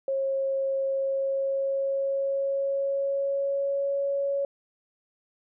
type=tone with pitch glide; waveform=sine; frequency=541 to 557.8 Hz; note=C#5 to C#5; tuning=-42 to +11 cents; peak=-24 dBFS; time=0.08-4.45 s; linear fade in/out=2 ms; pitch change=+53 cents; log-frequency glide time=0.84-3.97 s; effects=none